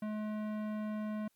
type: tone with tanh clipping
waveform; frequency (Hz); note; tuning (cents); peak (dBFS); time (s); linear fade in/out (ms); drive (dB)
sine; 213.3; G#3; +46; -37; 0.02-1.28; 5; 17
effects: white hiss -75 dBFS RMS until 1.35 s + MP3 96 kbps